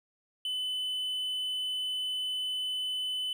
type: tone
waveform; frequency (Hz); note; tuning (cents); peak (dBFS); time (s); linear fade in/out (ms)
triangle; 3015; F#7; +32; -29; 0.45-3.33; 2
effects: none